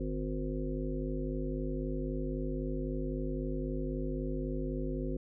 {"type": "harmonic tone with a mistuned harmonic", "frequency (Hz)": 51.91, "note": "G#1", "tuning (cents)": 0, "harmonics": [1, 3, 5, 7, 9, 10], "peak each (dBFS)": [-36, -40, -38, -40, -46, -44], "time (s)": [0, 5.17], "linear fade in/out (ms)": 5, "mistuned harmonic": 1, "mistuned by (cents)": -130, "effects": []}